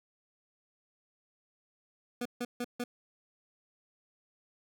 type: tone bursts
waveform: 25% pulse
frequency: 243.1 Hz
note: B3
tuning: 27 cents flat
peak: -29 dBFS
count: 4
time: 2.21-2.84 s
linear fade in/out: 5 ms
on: 45 ms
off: 150 ms
effects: none